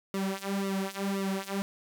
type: tone with flanger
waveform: sawtooth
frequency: 195.3 Hz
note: G3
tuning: 6 cents flat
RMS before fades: -32 dBFS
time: 0.14-1.62 s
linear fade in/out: 0 ms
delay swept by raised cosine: 1.2 to 5.1 ms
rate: 1.9 Hz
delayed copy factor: -0.9
effects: none